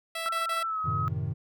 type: tone bursts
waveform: 10% pulse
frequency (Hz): 659.3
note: E5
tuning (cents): 0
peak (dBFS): -23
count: 3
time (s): 0.15-0.63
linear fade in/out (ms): 5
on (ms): 140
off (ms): 30
type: tone with pitch glide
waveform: sine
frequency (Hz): 1337 to 1272.9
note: E6 to D#6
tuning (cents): +24 to +39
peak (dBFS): -28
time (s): 0.26-1.08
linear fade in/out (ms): 0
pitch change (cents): -85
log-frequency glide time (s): 0.65-0.79
type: chord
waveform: triangle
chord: F# diminished seventh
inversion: none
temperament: equal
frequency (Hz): 92.5 / 110 / 130.81 / 155.56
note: F#2 / A2 / C3 / Eb3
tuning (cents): 0 / 0 / 0 / 0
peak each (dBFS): -32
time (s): 0.84-1.34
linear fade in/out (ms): 20
effects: none